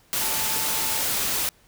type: tone in noise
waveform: sine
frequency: 880 Hz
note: A5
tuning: in tune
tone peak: -36 dBFS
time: 0.21-1.02 s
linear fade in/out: 0 ms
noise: white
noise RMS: -25 dBFS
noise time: 0.13-1.49 s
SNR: -14 dB
effects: pink hiss -58 dBFS RMS until 1.67 s